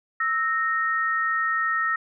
sine tone pair together, 1311 / 1854 Hz, E6 / A#6, -10 / -10 cents, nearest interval tritone, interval 600 cents, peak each -24 dBFS, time 0.2-1.96 s, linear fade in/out 5 ms, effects none

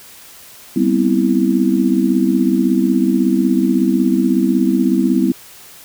sine chord, C major seventh, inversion second, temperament just, 196.22 / 245.3 / 261.6 / 327 Hz, G3 / B3 / C4 / E4, +2 / -12 / 0 / -14 cents, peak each -17 dBFS, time 0.76-5.32 s, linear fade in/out 5 ms, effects white hiss -40 dBFS RMS until 5.84 s

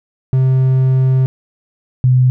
triangle / sine tone pair in turn, 130.81 / 127.23 Hz, C3 / C3, 0 / -48 cents, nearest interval unison, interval 48 cents, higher first, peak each -7 dBFS, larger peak neither, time 0.33-1.26 / 2.04-2.3 s, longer first, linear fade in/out 0 ms, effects none

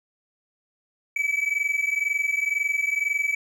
triangle tone pair together, 2278 / 2300 Hz, C#7 / D7, +47 / -37 cents, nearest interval unison, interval 16 cents, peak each -24 / -23 dBFS, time 1.16-3.35 s, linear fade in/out 5 ms, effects none

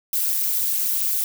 violet noise with amplitude modulation, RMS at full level -18 dBFS, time 0.13-1.24 s, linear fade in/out 2 ms, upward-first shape sine, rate 207 Hz, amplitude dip 100%, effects none

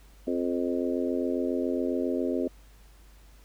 harmonic tone with a mistuned harmonic, 87.31 Hz, F2, in tune, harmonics 3 / 4 / 5 / 6 / 7, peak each -29 / -31 / -33 / -35 / -36 dBFS, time 0.27-2.48 s, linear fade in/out 5 ms, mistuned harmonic 7, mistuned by +16 cents, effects added 50 Hz sine -51 dBFS peak until 3.44 s + pink hiss -60 dBFS RMS until 3.44 s

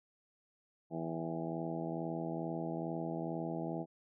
harmonic tone with a mistuned harmonic, 82.3 Hz, E2, 2 cents flat, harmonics 2 / 3 / 4 / 5 / 6 / 7 / 8 / 9 / 10, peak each -41 / -45 / -41 / -49 / -47 / -52 / -44 / -50 / -49 dBFS, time 0.9-3.86 s, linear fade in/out 50 ms, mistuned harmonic 9, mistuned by +48 cents, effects none

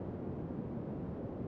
pink band-pass noise, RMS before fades -41 dBFS, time 0-1.47 s, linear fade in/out 2 ms, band 120 to 390 Hz, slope 12 dB/octave, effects none

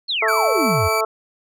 sine exponential sweep, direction down, 4435 to 76.8 Hz, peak -19 dBFS, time 0.08-0.89 s, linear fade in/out 20 ms
harmonic tone, 220 Hz, A3, in tune, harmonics 2 / 3 / 4 / 5 / 6, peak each -23 / -23 / -27 / -25 / -23 dBFS, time 0.22-1.05 s, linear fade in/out 5 ms
sawtooth tone with tremolo, 2309 Hz, D7, 30 cents flat, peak -19 dBFS, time 0.28-1.01 s, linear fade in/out 5 ms, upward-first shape sine, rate 3.3 Hz, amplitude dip 30%
effects none

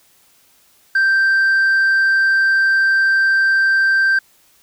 sine tone with tanh clipping, 1568 Hz, G6, in tune, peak -12 dBFS, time 0.95-4.19 s, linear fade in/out 5 ms, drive 2 dB, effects white hiss -54 dBFS RMS until 4.62 s

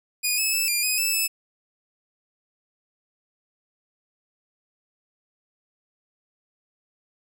10% pulse tone with pitch steps, 2463 / 2592 / 2631 / 2400 / 2505 / 2633 / 2611 Hz, D#7 / E7 / E7 / D7 / D#7 / E7 / E7, -18 / -30 / -4 / +37 / +11 / -3 / -17 cents, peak -13 dBFS, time 0.23-1.28 s, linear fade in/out 20 ms, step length 150 ms, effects none

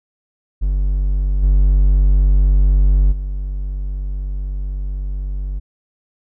triangle tone with level steps, 48 Hz, G1, 36 cents flat, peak -12 / -7 / -18 dBFS, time 0.61-5.6 s, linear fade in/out 20 ms, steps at 1.42 / 3.11 s, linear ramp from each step 20 ms, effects none

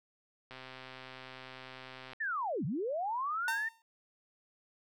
click train, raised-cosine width 0.3 ms, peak -31 dBFS, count 212, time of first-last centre 0.51-2.133 s, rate 130 Hz
sine linear two-way sweep, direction down then up, 1837 to 122.1 to 1837 Hz, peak -32 dBFS, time 2.2-3.69 s, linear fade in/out 10 ms, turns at 2.65 s
sawtooth tone with exponential decay, 908 Hz, A#5, 46 cents flat, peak -27 dBFS, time 3.48-3.82 s, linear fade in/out 1 ms, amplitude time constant 73 ms
effects none

